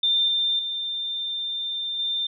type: tone with level steps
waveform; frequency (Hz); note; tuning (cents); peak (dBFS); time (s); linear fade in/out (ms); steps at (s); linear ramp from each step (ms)
sine; 3591; A7; +35; -18 / -20 / -26 / -23; 0.03-2.27; 5; 0.28 / 0.59 / 1.99; 2
effects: none